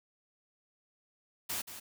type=noise with echo; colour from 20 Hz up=white; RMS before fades=-36 dBFS; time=1.49-1.62 s; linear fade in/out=10 ms; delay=180 ms; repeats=1; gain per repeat=-10 dB; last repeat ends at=1.8 s; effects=none